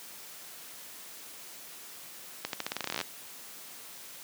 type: accelerating click train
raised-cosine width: 0.2 ms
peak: -14 dBFS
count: 17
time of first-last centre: 2.45-3.013 s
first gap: 82 ms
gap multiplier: 0.87
effects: white hiss -47 dBFS RMS until 4.23 s + high-pass 150 Hz 12 dB/octave

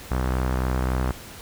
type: tone with low-pass filter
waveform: sawtooth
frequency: 63.7 Hz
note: C2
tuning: 46 cents flat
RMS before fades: -24 dBFS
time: 0.11-1.12 s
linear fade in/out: 5 ms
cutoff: 1400 Hz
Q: 1.6
effects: pink hiss -41 dBFS RMS until 1.41 s

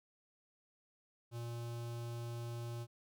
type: tone with notch filter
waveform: square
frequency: 118 Hz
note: A#2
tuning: 22 cents sharp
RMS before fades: -43 dBFS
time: 1.31-2.87 s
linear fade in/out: 50 ms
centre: 1900 Hz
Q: 1.9
effects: none

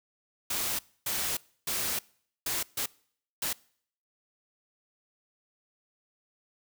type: noise bursts at uneven times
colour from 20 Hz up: white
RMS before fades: -31 dBFS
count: 6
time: 0.5-0.79 / 1.06-1.37 / 1.67-1.99 / 2.46-2.63 / 2.77-2.86 / 3.42-3.53 s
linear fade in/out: 5 ms
effects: noise-tail reverb RT60 0.6 s tail -24 dB re dry

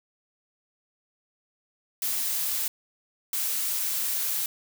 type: noise bursts at uneven times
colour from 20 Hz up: blue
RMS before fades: -28 dBFS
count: 2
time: 2.02-2.68 / 3.33-4.46 s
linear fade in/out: 2 ms
effects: none

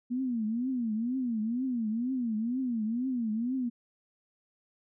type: tone with vibrato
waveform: sine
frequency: 237.4 Hz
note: A#3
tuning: 32 cents sharp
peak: -28 dBFS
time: 0.1-3.7 s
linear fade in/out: 20 ms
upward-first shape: triangle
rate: 2.1 Hz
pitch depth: 210 cents each way
effects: none

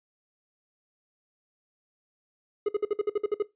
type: tone bursts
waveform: triangle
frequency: 418.1 Hz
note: G#4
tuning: 12 cents sharp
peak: -20 dBFS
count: 10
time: 2.66-3.425 s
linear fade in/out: 5 ms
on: 27 ms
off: 55 ms
effects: noise-tail reverb RT60 0.2 s tail -18 dB re dry + resampled to 8000 Hz

